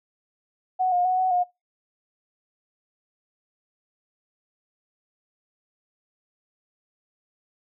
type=tone with pitch steps; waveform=sine; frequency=742 / 714 / 739 / 746 / 717 Hz; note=F#5 / F5 / F#5 / F#5 / F5; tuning=+5 / +38 / -2 / +14 / +45 cents; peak=-19 dBFS; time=0.79-1.44 s; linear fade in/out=20 ms; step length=130 ms; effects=noise-tail reverb RT60 0.2 s tail -22 dB re dry